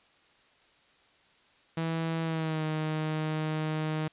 sawtooth tone with pitch glide, 163.5 to 155.67 Hz, E3 to D#3, -14 to +1 cents, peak -25 dBFS, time 1.77-4.08 s, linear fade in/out 5 ms, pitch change -85 cents, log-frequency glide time 2.23-2.64 s, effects white hiss -63 dBFS RMS until 4.12 s + resampled to 8000 Hz

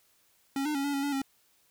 square tone with pitch steps, 274.2 / 301.5 / 276.9 / 285 / 277 / 285.4 / 271.5 Hz, C#4 / D4 / C#4 / C#4 / C#4 / D4 / C#4, -19 / +46 / -2 / +48 / -1 / -49 / -36 cents, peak -29 dBFS, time 0.56-1.218 s, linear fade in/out 2 ms, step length 94 ms, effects white hiss -67 dBFS RMS until 1.7 s

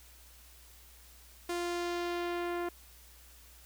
sawtooth tone with low-pass filter sweep, 348.4 Hz, F4, 4 cents flat, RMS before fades -35 dBFS, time 1.49-2.69 s, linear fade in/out 5 ms, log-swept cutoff 11000 to 1800 Hz, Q 0.88, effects added 60 Hz sine -57 dBFS peak until 3.65 s + white hiss -58 dBFS RMS until 3.65 s

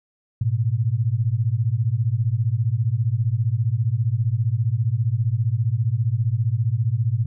sine beating tone pair, 107 / 122 Hz, A2 / B2, -48 / -21 cents, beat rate 15 Hz, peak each -21 dBFS, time 0.41-7.26 s, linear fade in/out 5 ms, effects none

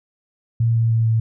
sine tone with pitch steps, 115.4 / 114.47 / 113.55 / 112.63 Hz, A#2 / A#2 / A#2 / A2, -17 / -31 / -45 / +41 cents, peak -14 dBFS, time 0.6-1.2 s, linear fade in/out 5 ms, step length 150 ms, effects none

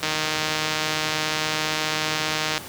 click train, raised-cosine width 0.2 ms, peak -6 dBFS, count 396, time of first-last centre 0.03-2.578 s, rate 155 Hz, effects pink hiss -37 dBFS RMS until 2.68 s + high-pass 100 Hz 12 dB/octave

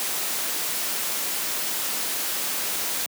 white noise, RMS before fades -27 dBFS, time 0-3.06 s, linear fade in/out 0 ms, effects high-pass 200 Hz 12 dB/octave

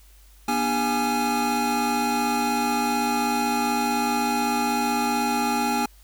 square tone cluster, 242 / 297.9 / 402.6 / 831 / 1365 Hz, B3 / D4 / G4 / G#5 / F6, -35 / +25 / +46 / +1 / -40 cents, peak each -27 / -32 / -34 / -25 / -33 dBFS, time 0.48-5.86 s, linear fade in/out 5 ms, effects added 50 Hz sine -49 dBFS peak until 6.03 s + white hiss -57 dBFS RMS until 6.03 s

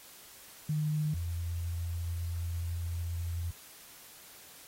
sine tone pair in turn, 152.2 / 85.03 Hz, D#3 / F2, -38 / -46 cents, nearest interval minor seventh, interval 1008 cents, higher first, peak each -28 / -32 dBFS, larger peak first, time 0.69-1.14 / 1.14-3.51 s, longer second, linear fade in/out 5 ms, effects white hiss -53 dBFS RMS until 4.67 s + AAC 48 kbps

